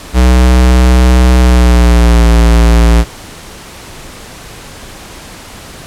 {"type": "tone with pitch glide", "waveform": "square", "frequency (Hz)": [62.4, 57.55], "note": ["B1", "A#1"], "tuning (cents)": [19, -22], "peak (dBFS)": -4, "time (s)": [0.13, 3.05], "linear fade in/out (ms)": 50, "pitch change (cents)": -141, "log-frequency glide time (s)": [1.37, 2.29], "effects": ["pink hiss -30 dBFS RMS until 5.86 s", "low-pass 11000 Hz 12 dB/octave"]}